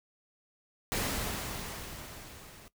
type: noise with level ramp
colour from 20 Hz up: pink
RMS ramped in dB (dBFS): -31 to -53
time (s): 0.92-2.68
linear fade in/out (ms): 0
effects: noise-tail reverb RT60 0.1 s tail -17 dB re dry